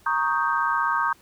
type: chord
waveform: sine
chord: Eb dominant seventh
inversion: second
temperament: equal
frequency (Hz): 932.3 / 1108.7 / 1244.5 / 1568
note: Bb5 / Db6 / Eb6 / G6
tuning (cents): 0 / 0 / 0 / 0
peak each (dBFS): -26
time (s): 0.06-1.13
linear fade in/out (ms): 5
effects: pink hiss -56 dBFS RMS until 1.21 s